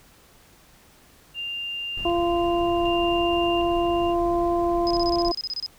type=tone with tremolo; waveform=sine; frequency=2794 Hz; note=F7; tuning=in tune; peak=-28 dBFS; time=1.34-4.15 s; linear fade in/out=50 ms; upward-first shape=square; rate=0.66 Hz; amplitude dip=55%
type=noise; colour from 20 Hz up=brown; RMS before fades=-36 dBFS; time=1.97-5.31 s; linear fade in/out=5 ms
type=harmonic tone; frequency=344.6 Hz; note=F4; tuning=23 cents flat; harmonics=1 / 2 / 3; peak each=-22 / -24 / -30 dBFS; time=2.05-5.32 s; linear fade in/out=5 ms
type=tone bursts; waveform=sine; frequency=5040 Hz; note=D#8; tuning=21 cents sharp; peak=-26 dBFS; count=13; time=4.87-5.662 s; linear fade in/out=0 ms; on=36 ms; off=27 ms
effects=pink hiss -54 dBFS RMS until 5.78 s